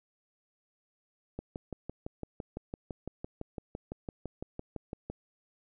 click train, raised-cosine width 2 ms, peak -24 dBFS, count 23, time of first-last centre 1.39-5.1 s, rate 5.93 Hz, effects none

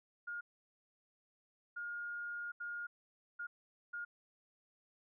sine tone bursts at uneven times, 1422 Hz, F6, 31 cents sharp, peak -40 dBFS, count 5, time 0.27-0.41 / 1.76-2.52 / 2.6-2.87 / 3.39-3.47 / 3.93-4.05 s, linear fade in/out 10 ms, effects none

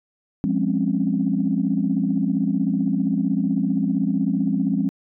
sine chord, Db major seventh, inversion first, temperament equal with one note detuned, 174.61 / 204.6 / 261.6 / 277.2 Hz, F3 / Ab3 / C4 / Db4, 0 / -26 / 0 / 0 cents, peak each -24 / -22 / -24 / -25 dBFS, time 0.44-4.89 s, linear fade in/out 0 ms, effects tanh soft clip ceiling -8 dBFS

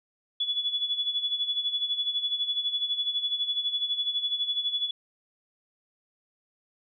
sine tone with tremolo, 3416 Hz, G#7, 48 cents sharp, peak -23 dBFS, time 0.4-4.91 s, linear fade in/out 5 ms, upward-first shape sine, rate 12 Hz, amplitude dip 70%, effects none

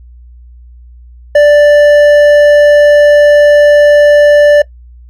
triangle tone with hard clipping, 587.3 Hz, D5, in tune, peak -3 dBFS, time 1.35-4.62 s, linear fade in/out 5 ms, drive 10 dB, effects noise-tail reverb RT60 0.1 s tail -21 dB re dry + added 60 Hz sine -32 dBFS peak until 5.09 s

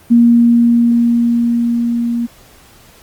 sine tone with level ramp, 235.8 Hz, A#3, 20 cents sharp, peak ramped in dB -4 to -14 dBFS, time 0.1-2.27 s, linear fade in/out 20 ms, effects pink hiss -44 dBFS RMS until 3.02 s + Opus 32 kbps

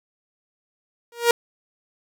sawtooth tone with exponential growth, 472.1 Hz, A#4, 22 cents sharp, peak -6 dBFS, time 1.12-1.31 s, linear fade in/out 2 ms, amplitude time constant 41 ms, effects none

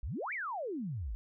sine exponential two-way sweep, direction up then down, 46.25 to 2390 to 46.25 Hz, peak -35 dBFS, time 0.03-1.15 s, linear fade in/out 0 ms, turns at 0.33 s, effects none

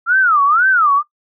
sine tone with vibrato, 1318 Hz, E6, 1 cent flat, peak -9 dBFS, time 0.06-1.03 s, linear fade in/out 50 ms, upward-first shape sine, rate 2 Hz, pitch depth 290 cents each way, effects noise-tail reverb RT60 0.1 s tail -20 dB re dry

